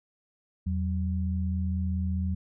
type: tone pair together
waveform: sine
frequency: 82.8 / 187.33 Hz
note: E2 / F#3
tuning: +8 / +22 cents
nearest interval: octave + major second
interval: 1414 cents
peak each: -27 / -31 dBFS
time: 0.66-2.35 s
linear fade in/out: 10 ms
effects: none